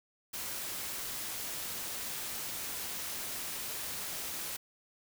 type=noise; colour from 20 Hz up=white; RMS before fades=-39 dBFS; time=0.33-4.57 s; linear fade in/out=10 ms; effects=none